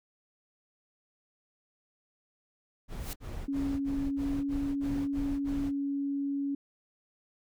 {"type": "noise bursts", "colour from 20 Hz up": "brown", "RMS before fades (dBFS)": -38, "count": 9, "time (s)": [2.88, 5.72], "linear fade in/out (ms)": 50, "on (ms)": 280, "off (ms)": 40}
{"type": "noise with exponential growth", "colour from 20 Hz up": "white", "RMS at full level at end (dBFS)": -38, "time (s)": [2.89, 3.13], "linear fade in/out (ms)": 0, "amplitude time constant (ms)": 51}
{"type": "tone with pitch glide", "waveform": "sine", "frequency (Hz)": [277.2, 280.1], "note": ["C#4", "C#4"], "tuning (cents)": [0, 18], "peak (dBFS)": -29, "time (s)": [3.48, 6.55], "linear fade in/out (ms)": 5, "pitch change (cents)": 18, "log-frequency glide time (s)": [4.06, 4.39]}
{"effects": []}